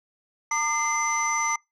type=tone cluster; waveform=sine; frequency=912 / 1203 / 2074 / 6010 Hz; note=A#5 / D6 / C7 / F#8; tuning=-38 / +41 / -16 / +26 cents; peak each=-27 dBFS; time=0.51-1.56 s; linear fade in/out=5 ms; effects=noise-tail reverb RT60 0.2 s tail -26 dB re dry + tanh soft clip ceiling -16 dBFS